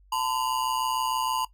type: ring-modulated tone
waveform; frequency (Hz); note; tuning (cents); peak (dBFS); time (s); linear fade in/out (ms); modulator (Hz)
square; 954; A#5; +40; -23; 0.12-1.45; 5; 63.2
effects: noise-tail reverb RT60 0.1 s tail -17 dB re dry + added 48 Hz sine -54 dBFS peak until 1.53 s